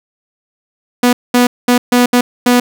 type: tone bursts at uneven times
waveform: sawtooth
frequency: 245.3 Hz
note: B3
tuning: 12 cents flat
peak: -3 dBFS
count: 6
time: 1.03-1.13 / 1.34-1.47 / 1.68-1.78 / 1.92-2.06 / 2.13-2.21 / 2.46-2.6 s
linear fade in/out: 5 ms
effects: none